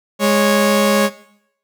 sawtooth tone pair together, 206.8 / 552 Hz, G#3 / C#5, -7 / -7 cents, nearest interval octave + perfect fourth, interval 1700 cents, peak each -11 dBFS, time 0.19-1.1 s, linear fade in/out 50 ms, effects noise-tail reverb RT60 0.7 s tail -17 dB re dry

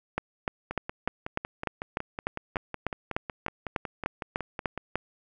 two click trains, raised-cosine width 0.5 ms, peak -12 / -18 dBFS, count 17 / 23, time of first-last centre 0.18-4.956 / 0.71-4.777 s, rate 3.35 / 5.41 Hz, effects none

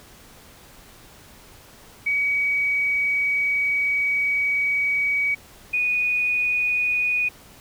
sine tone pair in turn, 2265 / 2472 Hz, C#7 / D#7, +37 / -12 cents, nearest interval major second, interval 151 cents, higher second, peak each -19 / -19 dBFS, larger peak neither, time 2.06-5.35 / 5.73-7.29 s, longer first, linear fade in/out 10 ms, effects pink hiss -48 dBFS RMS until 7.6 s

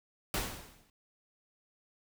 pink noise with exponential decay, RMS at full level -30 dBFS, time 0.34-0.9 s, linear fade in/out 1 ms, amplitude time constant 120 ms, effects none

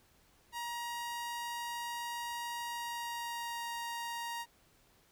sawtooth tone with pitch glide, 947 to 938.3 Hz, A#5 to A#5, +27 to +11 cents, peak -34 dBFS, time 0.52-4.46 s, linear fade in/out 50 ms, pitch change -16 cents, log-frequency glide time 2.62-3.67 s, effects pink hiss -67 dBFS RMS until 5.11 s

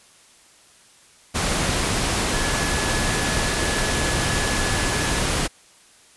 sine tone in noise, 1705 Hz, G#6, 45 cents sharp, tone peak -30 dBFS, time 2.32-5.2 s, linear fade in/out 20 ms, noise pink, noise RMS -22 dBFS, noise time 1.34-5.48 s, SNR -11 dB, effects white hiss -52 dBFS RMS until 6.16 s + resampled to 24000 Hz

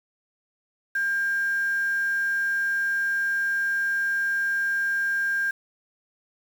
sine tone with quantisation, 1600 Hz, G6, 35 cents sharp, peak -22 dBFS, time 0.95-5.51 s, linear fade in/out 5 ms, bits 7, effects none

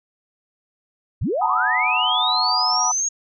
sine linear sweep, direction up, 50.4 to 6645 Hz, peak -19 dBFS, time 1.21-3.09 s, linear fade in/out 10 ms
sine chord, B dominant seventh, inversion second, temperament equal, 740 / 880 / 987.8 / 1244.5 Hz, F#5 / A5 / B5 / D#6, 0 / 0 / 0 / 0 cents, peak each -25 / -26 / -24 / -25 dBFS, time 1.41-2.92 s, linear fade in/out 10 ms
effects none

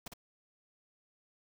pink noise with echo, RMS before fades -43 dBFS, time 0.06-0.08 s, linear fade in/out 5 ms, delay 57 ms, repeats 1, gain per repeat -5 dB, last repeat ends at 0.137 s, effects none

